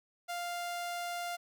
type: tone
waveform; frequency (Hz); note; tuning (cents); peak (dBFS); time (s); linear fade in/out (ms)
sawtooth; 698.5; F5; 0; -32; 0.28-1.37; 20
effects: none